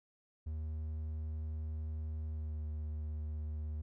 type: tone with pitch glide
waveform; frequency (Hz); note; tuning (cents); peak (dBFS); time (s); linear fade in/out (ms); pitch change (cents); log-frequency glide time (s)
triangle; 77.78 to 76.36; D#2 to D#2; 0 to -32; -35; 0.46-3.82; 10; -32; 2.29-2.62
effects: none